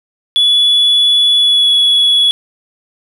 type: tone with pitch glide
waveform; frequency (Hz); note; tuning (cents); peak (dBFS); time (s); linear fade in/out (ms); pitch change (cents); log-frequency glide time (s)
sine; 3418 to 3381; G#7 to G#7; +49 to +30; -5; 0.36-2.31; 0; -19; 1.38-1.7
effects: tanh soft clip ceiling -5 dBFS + 7-bit